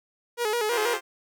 sawtooth tone with vibrato, 451.1 Hz, A4, 43 cents sharp, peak -20 dBFS, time 0.37-0.98 s, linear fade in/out 50 ms, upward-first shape square, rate 6.2 Hz, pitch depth 99 cents each way
10% pulse chord, F suspended second, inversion none, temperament just, 349.2 / 392.9 / 523.8 Hz, F4 / G4 / C5, 0 / +4 / +2 cents, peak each -26 dBFS, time 0.69-1.01 s, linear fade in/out 50 ms
effects none

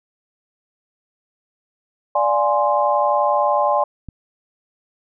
sine chord, D half-diminished seventh, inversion none, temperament equal, 587.3 / 698.5 / 830.6 / 1046.5 Hz, D5 / F5 / Ab5 / C6, 0 / 0 / 0 / 0 cents, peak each -19 / -24 / -19 / -20 dBFS, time 2.15-3.84 s, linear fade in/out 5 ms
click, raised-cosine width 5 ms, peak -21 dBFS, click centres 4.087 s
effects none

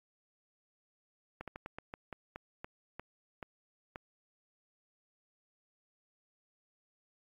slowing click train, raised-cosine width 0.5 ms, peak -27 dBFS, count 12, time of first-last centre 1.41-3.959 s, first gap 67 ms, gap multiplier 1.23, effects AAC 64 kbps

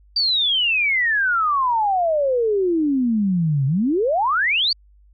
sine exponential two-way sweep, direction down then up, 4699 to 130.81 to 4699 Hz, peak -16 dBFS, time 0.16-4.73 s, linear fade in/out 5 ms, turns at 3.66 s, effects added 50 Hz sine -49 dBFS peak until 5.13 s

